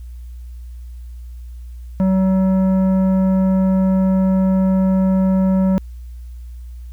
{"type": "tone with tanh clipping", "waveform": "sine", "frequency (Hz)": 189.1, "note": "F#3", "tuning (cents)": 38, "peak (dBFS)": -14, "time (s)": [2, 5.78], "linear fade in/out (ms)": 0, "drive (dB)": 11, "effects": ["added 60 Hz sine -30 dBFS peak until 6.92 s", "white hiss -59 dBFS RMS until 6.92 s"]}